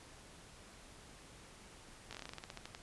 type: slowing click train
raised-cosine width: 0.2 ms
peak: -28 dBFS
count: 15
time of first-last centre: 2.11-2.749 s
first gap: 17 ms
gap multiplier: 1.14
effects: pink hiss -57 dBFS RMS until 2.82 s + resampled to 24000 Hz